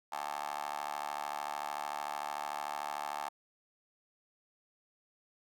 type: tone with high-pass filter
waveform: 15% pulse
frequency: 73.42 Hz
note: D2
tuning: in tune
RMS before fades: -39 dBFS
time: 0.12-3.29 s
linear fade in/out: 5 ms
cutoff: 890 Hz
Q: 6.4
effects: none